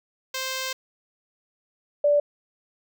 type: tone pair in turn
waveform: 5% pulse / sine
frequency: 523.3 / 583.3 Hz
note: C5 / D5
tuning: 0 / -12 cents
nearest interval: major second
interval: 188 cents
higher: second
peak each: -16 dBFS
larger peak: neither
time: 0.34-0.73 / 2.04-2.2 s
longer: first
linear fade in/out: 5 ms
effects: none